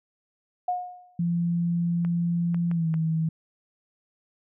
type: tone with exponential decay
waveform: sine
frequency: 721 Hz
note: F#5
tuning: 45 cents flat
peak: -21 dBFS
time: 0.68-1.19 s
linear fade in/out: 5 ms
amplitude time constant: 110 ms
type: tone with pitch glide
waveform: sine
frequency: 171.4 to 160.85 Hz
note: F3 to E3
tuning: -32 to -42 cents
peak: -22 dBFS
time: 1.19-3.29 s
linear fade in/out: 5 ms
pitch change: -110 cents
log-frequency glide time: 2.71-2.89 s
type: clicks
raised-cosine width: 0.5 ms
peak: -26 dBFS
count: 4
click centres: 2.049 / 2.545 / 2.714 / 2.941 s
effects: none